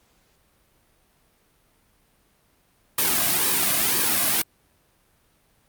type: noise with flanger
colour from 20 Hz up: white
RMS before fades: -21 dBFS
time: 2.98-4.42 s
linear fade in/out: 5 ms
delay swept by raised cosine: 1.4 to 2.23 ms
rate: 2 Hz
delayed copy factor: -0.65
effects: pink hiss -63 dBFS RMS until 5.68 s + Opus 48 kbps